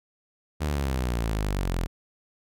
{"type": "exponential sweep", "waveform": "sawtooth", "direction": "down", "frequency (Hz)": [77.4, 41.2], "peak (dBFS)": -21, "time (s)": [0.6, 1.87], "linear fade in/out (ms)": 20, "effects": []}